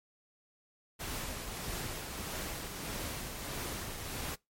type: noise with tremolo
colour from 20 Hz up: pink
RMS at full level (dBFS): -38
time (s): 0.99-4.36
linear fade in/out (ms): 20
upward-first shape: triangle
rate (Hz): 1.6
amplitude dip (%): 40
effects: noise-tail reverb RT60 0.2 s tail -24 dB re dry + MP3 64 kbps